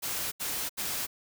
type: noise bursts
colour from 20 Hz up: white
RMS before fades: -33 dBFS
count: 3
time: 0.02-1.07 s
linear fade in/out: 20 ms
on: 300 ms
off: 75 ms
effects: none